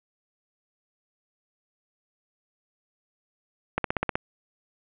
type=click train; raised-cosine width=0.5 ms; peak=-9 dBFS; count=7; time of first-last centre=3.78-4.155 s; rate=16 Hz; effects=resampled to 8000 Hz + 8-bit